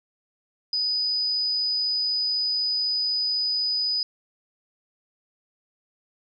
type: tone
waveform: sine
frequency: 4978 Hz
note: D#8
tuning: in tune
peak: -22 dBFS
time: 0.73-4.03 s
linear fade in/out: 2 ms
effects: none